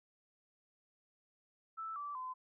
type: tone with pitch steps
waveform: sine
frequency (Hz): 1318.5 / 1161.2 / 1022.6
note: E6 / D6 / C6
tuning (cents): 0 / -20 / -40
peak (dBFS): -40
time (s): 1.77-2.34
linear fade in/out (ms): 20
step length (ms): 190
effects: none